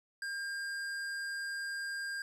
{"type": "tone", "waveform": "square", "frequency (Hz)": 1605, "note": "G6", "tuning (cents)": 40, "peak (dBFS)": -37, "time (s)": [0.22, 2.22], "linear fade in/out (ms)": 2, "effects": ["low-pass 10000 Hz 12 dB/octave", "12-bit"]}